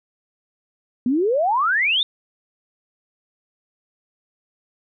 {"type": "exponential sweep", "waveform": "sine", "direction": "up", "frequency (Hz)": [234.2, 3729], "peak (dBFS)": -16, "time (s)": [1.06, 2.03], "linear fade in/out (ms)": 2, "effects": []}